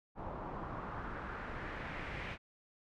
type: noise with low-pass filter sweep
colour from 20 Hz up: pink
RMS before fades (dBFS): -43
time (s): 0.15-2.38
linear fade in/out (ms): 50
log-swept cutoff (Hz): 890 to 2400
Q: 2.2
effects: none